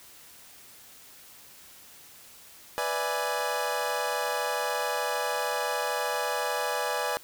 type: chord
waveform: 25% pulse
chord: E dominant seventh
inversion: second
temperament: equal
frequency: 493.9 / 587.3 / 659.3 / 830.6 Hz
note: B4 / D5 / E5 / G#5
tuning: 0 / 0 / 0 / 0 cents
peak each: -29 / -29 / -33 / -28 dBFS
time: 2.78-7.17 s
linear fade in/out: 0 ms
effects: white hiss -51 dBFS RMS until 7.23 s

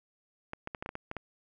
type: clicks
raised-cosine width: 0.5 ms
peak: -22 dBFS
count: 9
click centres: 0.534 / 0.674 / 0.748 / 0.825 / 0.861 / 0.891 / 0.954 / 1.114 / 1.167 s
effects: none

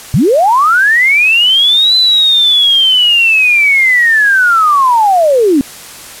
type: linear two-way sweep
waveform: sine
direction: up then down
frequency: 106.2 to 4047 to 255.5 Hz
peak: -5 dBFS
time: 0.14-5.61 s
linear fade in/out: 0 ms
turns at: 1.96 s
effects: white hiss -30 dBFS RMS until 6.2 s + low-pass 12000 Hz 12 dB/octave

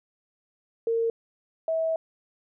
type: tone pair in turn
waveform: sine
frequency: 458.1 / 647.9 Hz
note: A#4 / E5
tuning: -30 / -30 cents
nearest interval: tritone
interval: 600 cents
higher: second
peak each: -22 / -23 dBFS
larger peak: first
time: 0.87-1.1 / 1.68-1.96 s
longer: second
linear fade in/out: 2 ms
effects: none

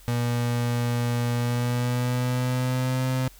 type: tone with pitch glide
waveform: 35% pulse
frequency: 120 to 129.36 Hz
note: B2 to C3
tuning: -49 to -19 cents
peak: -21 dBFS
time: 0.08-3.28 s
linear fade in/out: 0 ms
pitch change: +130 cents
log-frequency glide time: 1.35-3.06 s
effects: added 44 Hz sine -49 dBFS peak until 3.39 s + white hiss -53 dBFS RMS until 3.39 s

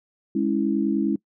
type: chord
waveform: sine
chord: C# minor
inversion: second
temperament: equal with one note detuned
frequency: 207.7 / 277.2 / 327.4 Hz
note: G#3 / C#4 / E4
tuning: 0 / 0 / -12 cents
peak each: -24 dBFS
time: 0.35-1.16 s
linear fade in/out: 5 ms
effects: noise-tail reverb RT60 0.1 s tail -23 dB re dry

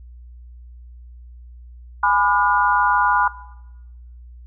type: chord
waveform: sine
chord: G# diminished seventh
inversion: none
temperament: just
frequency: 830.6 / 996.7 / 1196.1 / 1435.3 Hz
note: G#5 / B5 / D6 / F6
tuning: 0 / +16 / +31 / +47 cents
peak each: -21 / -17 / -23 / -19 dBFS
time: 2.03-3.28 s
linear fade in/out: 5 ms
effects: noise-tail reverb RT60 1.0 s tail -20 dB re dry + added 60 Hz sine -38 dBFS peak until 4.46 s

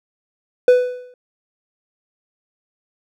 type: tone with exponential decay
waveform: triangle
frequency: 497.4 Hz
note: B4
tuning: 12 cents sharp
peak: -3 dBFS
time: 0.68-1.14 s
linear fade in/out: 2 ms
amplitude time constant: 100 ms
effects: none

